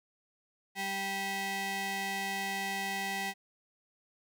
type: ring-modulated tone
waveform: sawtooth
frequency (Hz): 587.3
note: D5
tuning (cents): 0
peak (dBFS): -26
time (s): 0.75-3.34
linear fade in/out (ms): 50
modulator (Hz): 1370
effects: none